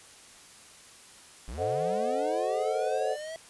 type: linear sweep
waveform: square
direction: up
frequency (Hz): 48.81 to 657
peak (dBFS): -37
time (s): 1.48-3.36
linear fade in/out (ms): 0
type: chord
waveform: sine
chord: A diminished seventh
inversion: none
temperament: equal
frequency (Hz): 440 / 523.3 / 622.3 / 740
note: A4 / C5 / Eb5 / Gb5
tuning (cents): 0 / 0 / 0 / 0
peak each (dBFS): -32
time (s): 1.57-3.17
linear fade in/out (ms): 50
effects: white hiss -52 dBFS RMS until 3.49 s + resampled to 24000 Hz